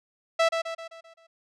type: tone with echo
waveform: sawtooth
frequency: 659.3 Hz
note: E5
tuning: in tune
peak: -15 dBFS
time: 0.39-0.49 s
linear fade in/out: 10 ms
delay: 130 ms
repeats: 6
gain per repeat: -6 dB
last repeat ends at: 1.27 s
effects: low-pass 5000 Hz 12 dB/octave